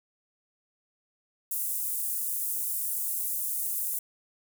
pink high-pass noise, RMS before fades -31 dBFS, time 1.51-3.99 s, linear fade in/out 5 ms, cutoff 9700 Hz, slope 24 dB/octave, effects none

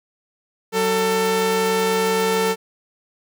sawtooth tone pair together, 187.8 / 446.3 Hz, F#3 / A4, +26 / +25 cents, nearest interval octave + minor third, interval 1499 cents, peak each -21 / -14 dBFS, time 0.72-2.56 s, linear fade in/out 50 ms, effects none

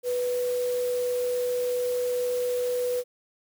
sine tone in noise, 493.9 Hz, B4, in tune, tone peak -24 dBFS, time 0.03-3.04 s, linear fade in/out 50 ms, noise white, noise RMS -41 dBFS, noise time 0.03-3.04 s, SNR +14 dB, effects none

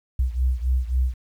sine beating tone pair, 62.2 / 65.9 Hz, B1 / C2, +13 / +13 cents, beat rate 3.7 Hz, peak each -21 / -24 dBFS, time 0.19-1.14 s, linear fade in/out 5 ms, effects 9-bit

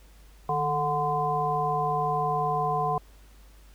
harmonic tone with a mistuned harmonic, 146.83 Hz, D3, in tune, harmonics 1 / 3 / 5 / 7, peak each -32 / -32 / -27 / -28 dBFS, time 0.49-2.98 s, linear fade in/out 2 ms, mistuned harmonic 1, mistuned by +77 cents, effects added 50 Hz sine -50 dBFS peak until 3.74 s + pink hiss -59 dBFS RMS until 3.74 s

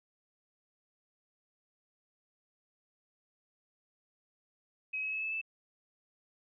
sine tone with pitch steps, 2544 / 2566 / 2588 / 2611 / 2634 Hz, D#7 / E7 / E7 / E7 / E7, +38 / -47 / -32 / -17 / -2 cents, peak -33 dBFS, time 4.93-5.415 s, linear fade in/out 10 ms, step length 97 ms, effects none

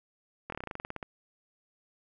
slowing click train, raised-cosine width 0.5 ms, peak -22 dBFS, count 14, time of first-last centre 0.5-1.028 s, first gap 23 ms, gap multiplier 1.09, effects none

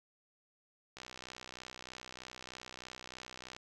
click train, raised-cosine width 0.2 ms, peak -29 dBFS, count 165, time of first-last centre 0.97-3.565 s, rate 63.2 Hz, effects none

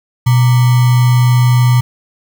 sine tone with sample-and-hold, 123.47 Hz, B2, in tune, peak -6 dBFS, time 0.26-1.81 s, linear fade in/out 10 ms, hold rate 1050 Hz, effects none

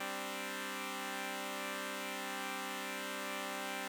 5% pulse chord, G suspended fourth, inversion none, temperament equal, 196 / 261.6 / 293.7 Hz, G3 / C4 / D4, 0 / 0 / 0 cents, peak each -32 / -31 / -34 dBFS, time 0-3.88 s, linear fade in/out 5 ms, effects none

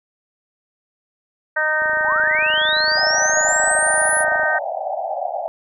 harmonic tone, 309 Hz, D#4, 12 cents flat, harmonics 2 / 3 / 4 / 5 / 6, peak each -24 / -27 / -29 / -19 / -22 dBFS, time 1.56-4.59 s, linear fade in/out 10 ms
click train, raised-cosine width 1 ms, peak -22 dBFS, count 70, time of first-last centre 1.82-4.434 s, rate 26.4 Hz
sine linear sweep, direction up, 714 to 10530 Hz, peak -19 dBFS, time 2.03-4.25 s, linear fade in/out 50 ms
white band-pass noise, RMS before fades -25 dBFS, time 2.97-5.48 s, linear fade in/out 0 ms, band 580 to 810 Hz, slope 96 dB/octave
effects none

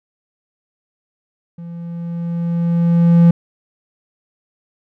triangle tone with level ramp, 170 Hz, F3, 46 cents flat, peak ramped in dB -27 to -3 dBFS, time 1.58-3.31 s, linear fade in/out 5 ms, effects none

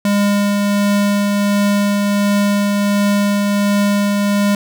square tone with tremolo, 203.1 Hz, G#3, 38 cents flat, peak -12 dBFS, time 0.05-4.55 s, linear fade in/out 2 ms, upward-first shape triangle, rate 1.4 Hz, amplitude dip 25%, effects none

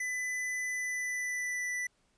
square tone with pitch glide, 2001 to 1979.2 Hz, B6 to B6, +22 to +3 cents, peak -33 dBFS, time 0-1.87 s, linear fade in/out 5 ms, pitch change -19 cents, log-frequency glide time 0.69-1.69 s, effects pink hiss -72 dBFS RMS until 2.17 s + resampled to 22050 Hz

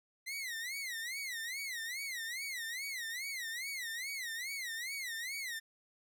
sawtooth tone with vibrato, 2011 Hz, B6, 31 cents sharp, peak -35 dBFS, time 0.26-5.6 s, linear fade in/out 20 ms, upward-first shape sine, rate 2.4 Hz, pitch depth 200 cents each way, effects none

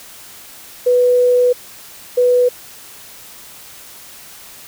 sine tone bursts at uneven times, 493.9 Hz, B4, in tune, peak -9 dBFS, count 2, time 0.86-1.53 / 2.17-2.49 s, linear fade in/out 10 ms, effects white hiss -38 dBFS RMS until 4.67 s

